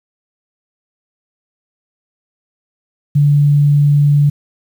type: tone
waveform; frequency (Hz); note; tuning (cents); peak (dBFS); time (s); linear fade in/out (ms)
sine; 145; D3; -22; -7; 3.15-4.3; 10
effects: 7-bit